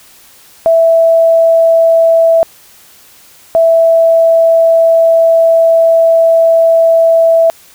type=tone pair in turn; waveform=sine; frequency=659.3 / 659.3 Hz; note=E5 / E5; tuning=0 / 0 cents; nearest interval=unison; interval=0 cents; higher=neither; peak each=-4 dBFS; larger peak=neither; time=0.66-2.43 / 3.55-7.5 s; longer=second; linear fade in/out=0 ms; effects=white hiss -41 dBFS RMS until 7.74 s